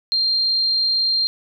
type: tone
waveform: sine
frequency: 4186 Hz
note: C8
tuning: in tune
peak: -16 dBFS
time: 0.12-1.27 s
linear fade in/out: 0 ms
effects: none